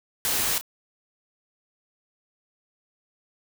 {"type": "noise with echo", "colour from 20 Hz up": "white", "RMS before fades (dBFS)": -25, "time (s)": [0.25, 0.58], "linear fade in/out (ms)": 0, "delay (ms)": 31, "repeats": 1, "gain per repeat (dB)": -12, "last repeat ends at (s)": 0.611, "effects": []}